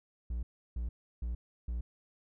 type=tone bursts; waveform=triangle; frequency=59 Hz; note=A#1; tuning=22 cents sharp; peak=-31 dBFS; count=4; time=0.3-1.81 s; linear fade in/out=5 ms; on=130 ms; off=330 ms; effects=none